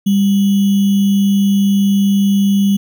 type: tone with sample-and-hold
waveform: sine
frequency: 198.8 Hz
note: G3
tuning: 25 cents sharp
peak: -9 dBFS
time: 0.06-2.77 s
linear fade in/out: 10 ms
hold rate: 3150 Hz
effects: none